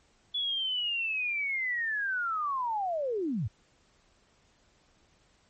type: linear sweep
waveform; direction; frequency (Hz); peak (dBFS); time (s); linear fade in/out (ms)
sine; down; 3428 to 86.2; -28; 0.34-3.48; 10
effects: pink hiss -66 dBFS RMS until 5.49 s + MP3 32 kbps